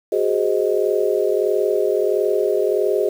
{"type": "chord", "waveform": "sine", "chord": "Ab dominant seventh", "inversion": "third", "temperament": "just", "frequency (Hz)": [373.8, 415.3, 519.1, 623], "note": ["Gb4", "Ab4", "C5", "Eb5"], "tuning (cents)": [18, 0, -14, 2], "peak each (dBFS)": [-21, -19, -24, -23], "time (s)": [0.12, 3.09], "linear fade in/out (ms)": 5, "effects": ["7-bit"]}